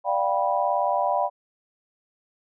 sine chord, G dominant seventh, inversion second, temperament just, 588 / 705.6 / 784 / 980 Hz, D5 / F5 / G5 / B5, +2 / +18 / 0 / -14 cents, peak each -26 dBFS, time 0.04-1.3 s, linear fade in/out 50 ms, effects none

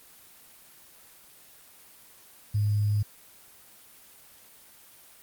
sine tone with sample-and-hold, 103.9 Hz, G#2, 1 cent sharp, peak -22 dBFS, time 2.54-3.03 s, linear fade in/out 10 ms, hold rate 4900 Hz, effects white hiss -53 dBFS RMS until 5.22 s + Opus 24 kbps

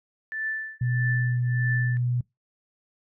sine tone with tremolo, 1760 Hz, A6, in tune, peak -25 dBFS, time 0.32-1.97 s, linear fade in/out 0 ms, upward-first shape triangle, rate 1.6 Hz, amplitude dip 100%
sine tone, 122.7 Hz, B2, 11 cents flat, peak -22 dBFS, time 0.81-2.21 s, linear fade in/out 5 ms
effects noise-tail reverb RT60 0.2 s tail -24 dB re dry

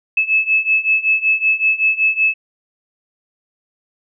sine beating tone pair, 2600 / 2605.3 Hz, E7 / E7, -24 / -21 cents, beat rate 5.3 Hz, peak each -17 / -15 dBFS, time 0.17-2.34 s, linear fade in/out 5 ms, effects none

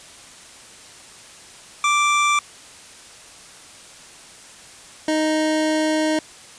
25% pulse tone pair in turn, 1174.7 / 311.1 Hz, D6 / D#4, 0 / 0 cents, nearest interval octave + major seventh, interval 2300 cents, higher first, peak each -12 / -14 dBFS, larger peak first, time 1.84-2.39 / 5.08-6.19 s, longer second, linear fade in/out 2 ms, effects white hiss -43 dBFS RMS until 6.58 s + resampled to 22050 Hz

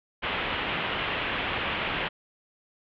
white low-pass noise, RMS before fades -30 dBFS, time 0.22-2.09 s, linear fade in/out 20 ms, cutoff 3200 Hz, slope 48 dB/octave, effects none

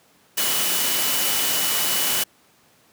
sine tone in noise, 2960 Hz, F#7, in tune, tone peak -29 dBFS, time 0.37-2.24 s, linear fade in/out 10 ms, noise white, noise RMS -22 dBFS, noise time 0.37-2.24 s, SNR -10 dB, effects pink hiss -57 dBFS RMS until 2.92 s + high-pass 150 Hz 12 dB/octave

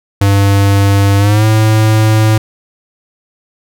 square tone with pitch glide, 99.5 to 109.13 Hz, G2 to A2, +26 to -14 cents, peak -7 dBFS, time 0.21-2.38 s, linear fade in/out 5 ms, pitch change +160 cents, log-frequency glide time 1.18-1.45 s, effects none

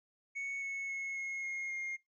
triangle tone with pitch steps, 2217 / 2199 / 2181 / 2164 / 2146 / 2129 Hz, C#7 / C#7 / C#7 / C#7 / C7 / C7, 0 / -14 / -29 / -42 / +43 / +30 cents, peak -35 dBFS, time 0.35-1.97 s, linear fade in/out 20 ms, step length 270 ms, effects noise-tail reverb RT60 0.2 s tail -23 dB re dry + resampled to 16000 Hz

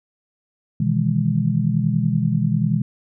sine chord, E major seventh, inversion second, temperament just, 123.61 / 154.51 / 164.81 / 206 Hz, B2 / D#3 / E3 / G#3, +2 / -12 / 0 / -14 cents, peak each -22 dBFS, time 0.8-2.82 s, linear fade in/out 5 ms, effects none

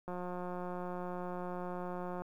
click train, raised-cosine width 1 ms, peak -28 dBFS, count 384, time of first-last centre 0.08-2.22 s, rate 179 Hz, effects 11-bit

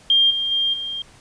sine tone with level steps, 3200 Hz, G7, 35 cents sharp, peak -12 / -20 / -17 / -25 dBFS, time 0.1-1.02 s, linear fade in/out 2 ms, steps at 0.3 / 0.51 / 0.73 s, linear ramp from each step 10 ms, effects pink hiss -49 dBFS RMS until 1.2 s + resampled to 22050 Hz

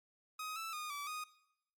sawtooth tone with pitch steps, 1258 / 1321 / 1226 / 1153 / 1241 Hz, D#6 / E6 / D#6 / D6 / D#6, +19 / +3 / -26 / -32 / -5 cents, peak -37 dBFS, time 0.39-1.24 s, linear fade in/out 5 ms, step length 170 ms, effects noise-tail reverb RT60 0.8 s tail -18 dB re dry + MP3 96 kbps

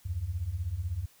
sine beating tone pair, 76.2 / 92.2 Hz, D#2 / F#2, -36 / -6 cents, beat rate 16 Hz, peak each -35 / -32 dBFS, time 0.05-1.06 s, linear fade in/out 10 ms, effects white hiss -61 dBFS RMS until 1.2 s

